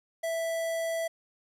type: tone with notch filter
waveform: square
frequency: 659.3 Hz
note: E5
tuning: in tune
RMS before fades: -31 dBFS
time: 0.23-1.08 s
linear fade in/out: 10 ms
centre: 4000 Hz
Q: 1.8
effects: resampled to 32000 Hz + 10-bit

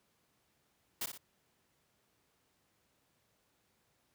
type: noise with echo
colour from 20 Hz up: white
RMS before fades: -37 dBFS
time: 1.01-1.06 s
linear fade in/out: 5 ms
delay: 59 ms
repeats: 2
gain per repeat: -7 dB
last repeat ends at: 1.178 s
effects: pink hiss -75 dBFS RMS until 4.14 s + high-pass 80 Hz 12 dB/octave

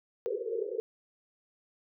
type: band-pass noise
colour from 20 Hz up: pink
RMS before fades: -34 dBFS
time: 0.26-0.8 s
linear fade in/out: 0 ms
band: 390 to 490 Hz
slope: 96 dB/octave
effects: none

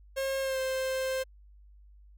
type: tone with pitch glide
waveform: 45% pulse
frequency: 538 to 524.5 Hz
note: C5 to C5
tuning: +48 to +4 cents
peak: -29 dBFS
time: 0.16-1.24 s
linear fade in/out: 20 ms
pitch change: -44 cents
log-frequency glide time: 0.41-0.59 s
effects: added 50 Hz sine -52 dBFS peak until 2.17 s

